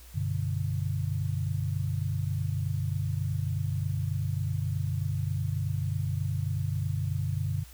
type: chord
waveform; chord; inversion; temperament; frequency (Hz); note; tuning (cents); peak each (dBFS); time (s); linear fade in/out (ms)
sine; G major; none; equal with one note detuned; 95.82 / 123.47 / 146.83; G2 / B2 / D3; -39 / 0 / 0; -30 / -33 / -32; 0.14-7.64; 20
effects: added 60 Hz sine -48 dBFS peak until 7.73 s + white hiss -54 dBFS RMS until 7.73 s